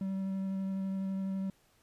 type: tone with vibrato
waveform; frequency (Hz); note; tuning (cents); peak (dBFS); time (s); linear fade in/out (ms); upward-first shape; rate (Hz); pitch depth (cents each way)
triangle; 192.3; G3; -33; -30; 0.01-1.5; 2; sine; 12; 10
effects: pink hiss -68 dBFS RMS until 1.82 s + resampled to 32000 Hz